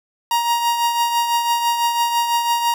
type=tone with tremolo; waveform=45% pulse; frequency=942 Hz; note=A#5; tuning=18 cents sharp; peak=-14 dBFS; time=0.31-2.74 s; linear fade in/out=2 ms; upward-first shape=triangle; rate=6 Hz; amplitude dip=55%; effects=none